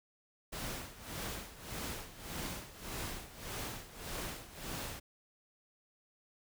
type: noise with tremolo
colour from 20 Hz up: pink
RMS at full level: -40 dBFS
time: 0.52-5 s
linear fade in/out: 10 ms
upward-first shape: sine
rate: 1.7 Hz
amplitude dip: 80%
effects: none